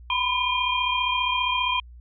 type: tone cluster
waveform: sine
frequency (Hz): 983 / 1018 / 2428 / 3186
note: B5 / C6 / D#7 / G7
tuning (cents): -8 / -48 / -43 / +27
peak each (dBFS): -27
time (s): 0.1-1.8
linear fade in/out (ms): 2
effects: added 60 Hz sine -42 dBFS peak until 2 s